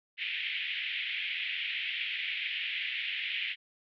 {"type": "band-pass noise", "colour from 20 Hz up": "pink", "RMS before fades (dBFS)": -35, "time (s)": [0.17, 3.56], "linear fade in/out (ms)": 50, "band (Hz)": [2000, 3300], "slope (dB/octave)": 48, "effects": []}